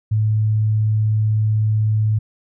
sine tone, 108 Hz, A2, 32 cents flat, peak -14 dBFS, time 0.11-2.19 s, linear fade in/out 10 ms, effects none

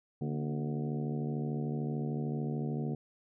harmonic tone with a mistuned harmonic, 73.42 Hz, D2, in tune, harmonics 2 / 3 / 4 / 5 / 6 / 7 / 8 / 9 / 10, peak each -34 / -37 / -44 / -43 / -44 / -52 / -57 / -56 / -50 dBFS, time 0.21-2.95 s, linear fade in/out 5 ms, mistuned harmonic 3, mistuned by +87 cents, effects none

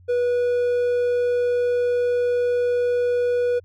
triangle tone, 487.6 Hz, B4, 22 cents flat, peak -16 dBFS, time 0.08-3.6 s, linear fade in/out 20 ms, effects added 90 Hz sine -47 dBFS peak until 3.64 s

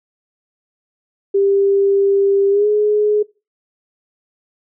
sine tone with pitch glide, 396.2 to 419.8 Hz, G4 to G#4, +18 to +19 cents, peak -11 dBFS, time 1.34-3.23 s, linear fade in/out 10 ms, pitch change +101 cents, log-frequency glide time 2.5-2.67 s, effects noise-tail reverb RT60 0.3 s tail -23 dB re dry

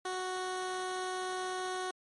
15% pulse tone, 369.8 Hz, F#4, 1 cent flat, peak -28 dBFS, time 0.05-1.91 s, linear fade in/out 5 ms, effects MP3 48 kbps

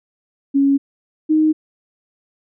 sine tone pair in turn, 277.2 / 311.1 Hz, C#4 / D#4, 0 / 0 cents, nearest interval major second, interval 200 cents, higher second, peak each -11 dBFS, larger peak neither, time 0.54-0.78 / 1.29-1.53 s, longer neither, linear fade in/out 20 ms, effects none

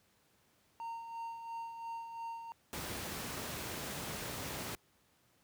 triangle tone with tremolo, 920 Hz, A#5, 23 cents flat, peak -37 dBFS, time 0.8-2.52 s, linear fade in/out 0 ms, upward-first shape sine, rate 2.9 Hz, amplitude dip 50%
pink noise, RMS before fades -41 dBFS, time 2.73-4.75 s, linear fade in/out 0 ms
effects pink hiss -71 dBFS RMS until 5.43 s + high-pass 80 Hz 12 dB/octave

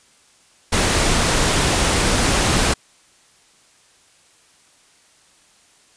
pink noise, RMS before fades -17 dBFS, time 0.72-2.74 s, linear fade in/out 10 ms, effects white hiss -54 dBFS RMS until 5.96 s + resampled to 22050 Hz

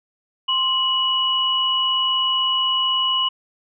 sine tone pair together, 1046.5 / 2934 Hz, C6 / F#7, 0 / -15 cents, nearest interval octave + tritone, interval 1785 cents, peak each -23 / -18 dBFS, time 0.48-3.29 s, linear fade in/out 10 ms, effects none

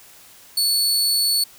sawtooth tone, 4435 Hz, C#8, in tune, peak -14 dBFS, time 0.57-1.44 s, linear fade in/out 5 ms, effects white hiss -47 dBFS RMS until 1.58 s

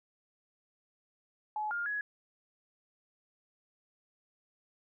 sine tone with pitch steps, 851 / 1410 / 1677 Hz, G#5 / F6 / G#6, +42 / +16 / +16 cents, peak -32 dBFS, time 1.56-2.01 s, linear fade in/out 2 ms, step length 150 ms, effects none

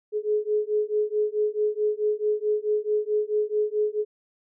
sine beating tone pair, 420.9 / 425.5 Hz, G#4 / G#4, +23 / +42 cents, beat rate 4.6 Hz, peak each -25 dBFS, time 0.12-4.05 s, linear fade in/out 50 ms, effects none

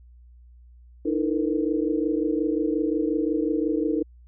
sine tone cluster, 302.1 / 327.7 / 450.2 / 487.6 Hz, D4 / E4 / A4 / B4, +49 / -10 / +40 / -22 cents, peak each -25 / -26 / -28 / -32 dBFS, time 1.05-4.03 s, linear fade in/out 10 ms, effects added 60 Hz sine -47 dBFS peak until 4.27 s

